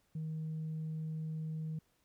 sine tone, 157.6 Hz, D#3, 23 cents sharp, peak -35 dBFS, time 0.15-1.79 s, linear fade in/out 5 ms, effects tanh soft clip ceiling -34 dBFS + pink hiss -75 dBFS RMS until 2.04 s

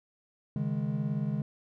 triangle chord, C# suspended second, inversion none, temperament equal with one note detuned, 137.63 / 155.56 / 207.7 Hz, C#3 / D#3 / G#3, -12 / 0 / 0 cents, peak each -31 dBFS, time 0.56-1.42 s, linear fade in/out 2 ms, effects none

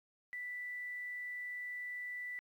sine tone with quantisation, 1975.5 Hz, B6, in tune, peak -40 dBFS, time 0.33-2.39 s, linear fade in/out 0 ms, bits 11, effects AAC 64 kbps

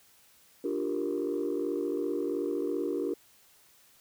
sine chord, G minor seventh, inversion second, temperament equal, 293.7 / 349.2 / 392 / 466.2 Hz, D4 / F4 / G4 / Bb4, 0 / 0 / 0 / 0 cents, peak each -33 / -33 / -33 / -34 dBFS, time 0.64-3.14 s, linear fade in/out 5 ms, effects tanh soft clip ceiling -22 dBFS + white hiss -61 dBFS RMS until 4 s

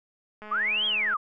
click train, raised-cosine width 0.5 ms, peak -28 dBFS, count 153, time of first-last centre 0.42-1.137 s, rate 212 Hz
sine linear two-way sweep, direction up then down, 1117 to 3328 to 1117 Hz, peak -23 dBFS, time 0.51-1.17 s, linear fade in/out 10 ms, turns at 0.86 s
effects none

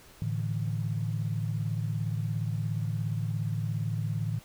sine chord, A suspended fourth, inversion none, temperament equal with one note detuned, 110 / 146.83 / 164.05 Hz, A2 / D3 / E3, 0 / 0 / -8 cents, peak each -30 / -34 / -35 dBFS, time 0.22-4.39 s, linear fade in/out 0 ms, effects pink hiss -54 dBFS RMS until 4.44 s

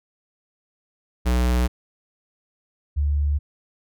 square / sine tone pair in turn, 61.3 / 72.64 Hz, B1 / D2, -12 / -18 cents, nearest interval minor third, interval 294 cents, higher second, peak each -18 dBFS, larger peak neither, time 1.25-1.68 / 2.96-3.39 s, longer neither, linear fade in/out 20 ms, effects none

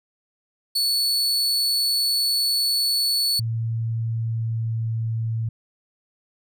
40% pulse tone, 4435 Hz, C#8, in tune, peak -18 dBFS, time 0.75-3.4 s, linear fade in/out 10 ms
sine tone with pitch glide, 113.9 to 113.11 Hz, A#2 to A2, -40 to +48 cents, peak -22 dBFS, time 3.39-5.49 s, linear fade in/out 5 ms, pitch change -12 cents, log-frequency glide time 4.04-4.86 s
effects none

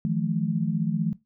sine tone cluster, 158.4 / 174 / 215.3 Hz, D#3 / F3 / A3, +31 / -6 / -37 cents, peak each -27 dBFS, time 0.05-1.13 s, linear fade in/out 0 ms, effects noise-tail reverb RT60 0.2 s tail -19 dB re dry

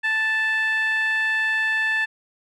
15% pulse tone with band-pass filter, 879 Hz, A5, 2 cents flat, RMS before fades -22 dBFS, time 0.03-2.06 s, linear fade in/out 20 ms, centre 1900 Hz, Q 4, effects none

